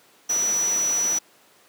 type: tone in noise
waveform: sine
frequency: 5900 Hz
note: F#8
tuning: 6 cents flat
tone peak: -20 dBFS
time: 0.29-1.19 s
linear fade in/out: 10 ms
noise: pink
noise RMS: -32 dBFS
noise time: 0.29-1.19 s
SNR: +9 dB
effects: pink hiss -55 dBFS RMS until 1.68 s + high-pass 300 Hz 12 dB/octave